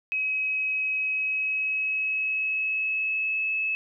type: tone with pitch glide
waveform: sine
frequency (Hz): 2548 to 2594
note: D#7 to E7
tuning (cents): +41 to -28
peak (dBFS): -24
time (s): 0.12-3.75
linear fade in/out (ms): 0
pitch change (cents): +31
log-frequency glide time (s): 1.01-3.49
effects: none